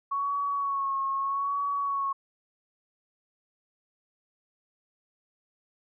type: tone with vibrato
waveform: sine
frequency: 1108.7 Hz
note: C#6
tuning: in tune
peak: -26 dBFS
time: 0.11-2.13 s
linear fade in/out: 10 ms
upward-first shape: sine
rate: 0.8 Hz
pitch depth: 35 cents each way
effects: none